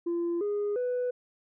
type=tone with pitch steps; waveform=sine; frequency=342.4 / 411.9 / 495.5 Hz; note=F4 / G#4 / B4; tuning=-34 / -14 / +6 cents; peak=-25 dBFS; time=0.06-1.11 s; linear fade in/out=10 ms; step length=350 ms; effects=tanh soft clip ceiling -25 dBFS